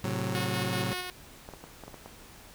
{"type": "chord", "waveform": "sawtooth", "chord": "F# diminished", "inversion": "first", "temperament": "just", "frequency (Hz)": [111, 133.2, 185], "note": ["A2", "C3", "F#3"], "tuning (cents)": [16, 31, 0], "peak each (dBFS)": -30, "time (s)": [0.04, 0.93], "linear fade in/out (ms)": 0}
{"type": "tone with tremolo", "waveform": "5% pulse", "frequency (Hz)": 363.3, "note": "F#4", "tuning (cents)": -32, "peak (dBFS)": -21, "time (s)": [0.35, 1.1], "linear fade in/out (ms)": 0, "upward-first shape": "square", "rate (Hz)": 5.3, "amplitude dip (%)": 35}
{"type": "clicks", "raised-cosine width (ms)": 1, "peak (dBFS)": -29, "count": 7, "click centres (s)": [1.489, 1.537, 1.64, 1.837, 1.88, 1.943, 2.06]}
{"effects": ["pink hiss -51 dBFS RMS until 2.54 s"]}